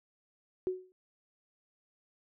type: tone with exponential decay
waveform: sine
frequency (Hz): 370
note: F#4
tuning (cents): 0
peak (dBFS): -26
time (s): 0.67-0.92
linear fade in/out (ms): 0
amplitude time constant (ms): 53
effects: none